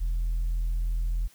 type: tone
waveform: sine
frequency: 41.59 Hz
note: E1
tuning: 16 cents sharp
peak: -22 dBFS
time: 0-1.28 s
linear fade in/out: 20 ms
effects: tanh soft clip ceiling -23 dBFS + white hiss -58 dBFS RMS until 1.34 s